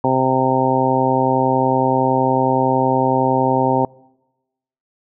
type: harmonic tone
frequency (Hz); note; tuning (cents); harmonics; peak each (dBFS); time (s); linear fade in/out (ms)
130.81; C3; 0; 1 / 2 / 3 / 4 / 5 / 6 / 7; -23 / -20 / -22 / -21 / -24 / -21 / -19; 0.04-3.85; 2
effects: noise-tail reverb RT60 1.0 s tail -25 dB re dry